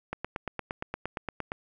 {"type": "click train", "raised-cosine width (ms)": 0.5, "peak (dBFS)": -17, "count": 13, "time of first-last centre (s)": [0.13, 1.519], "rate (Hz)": 8.64, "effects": []}